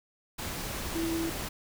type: tone in noise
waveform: sine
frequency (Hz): 329.6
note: E4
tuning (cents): 0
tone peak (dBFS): -29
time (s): 0.95-1.3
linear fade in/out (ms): 10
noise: pink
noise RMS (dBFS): -36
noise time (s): 0.38-1.49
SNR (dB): +4
effects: none